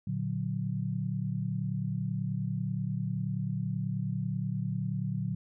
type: chord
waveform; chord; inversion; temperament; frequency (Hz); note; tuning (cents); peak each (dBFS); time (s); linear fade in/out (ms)
sine; Bb augmented; none; equal; 116.54 / 146.83 / 185; Bb2 / D3 / F#3; 0 / 0 / 0; -34; 0.07-5.35; 5
effects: none